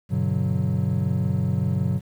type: chord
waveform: triangle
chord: G major seventh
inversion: none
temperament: equal with one note detuned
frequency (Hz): 98 / 123.47 / 144.89 / 185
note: G2 / B2 / D3 / F#3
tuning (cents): 0 / 0 / -23 / 0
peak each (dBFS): -24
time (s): 0.09-2.01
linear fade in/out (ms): 50
effects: 9-bit